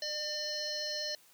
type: harmonic tone with a mistuned harmonic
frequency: 601 Hz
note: D5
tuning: 40 cents sharp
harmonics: 1 / 3 / 5 / 7 / 9 / 10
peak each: -41 / -44 / -47 / -37 / -41 / -47 dBFS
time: 0.02-1.15 s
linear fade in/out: 2 ms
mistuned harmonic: 9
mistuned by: -29 cents
effects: white hiss -62 dBFS RMS until 1.33 s + high-pass 100 Hz 12 dB/octave